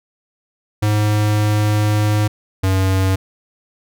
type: tone pair in turn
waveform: square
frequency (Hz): 105.5 / 95.01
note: G#2 / F#2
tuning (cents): +28 / +46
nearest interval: major second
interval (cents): 182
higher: first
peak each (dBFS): -14 / -14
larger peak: neither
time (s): 0.82-2.28 / 2.63-3.16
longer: first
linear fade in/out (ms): 10
effects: none